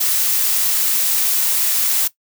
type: noise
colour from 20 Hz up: blue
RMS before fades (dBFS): -17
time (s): 0-2.08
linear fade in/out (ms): 10
effects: noise-tail reverb RT60 0.1 s tail -17 dB re dry